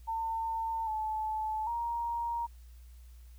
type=tone with pitch steps; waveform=sine; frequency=902 / 868 / 938 Hz; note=A5 / A5 / A#5; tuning=+43 / -24 / +11 cents; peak=-31 dBFS; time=0.07-2.47 s; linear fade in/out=20 ms; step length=800 ms; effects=added 60 Hz sine -49 dBFS peak until 3.38 s + white hiss -67 dBFS RMS until 3.38 s